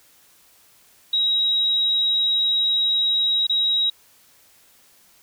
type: tone with dropouts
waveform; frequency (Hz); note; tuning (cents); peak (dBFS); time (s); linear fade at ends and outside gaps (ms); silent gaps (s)
sine; 3828; A#7; +45; -17; 1.13-3.9; 5; 3.469-3.495
effects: white hiss -55 dBFS RMS until 5.22 s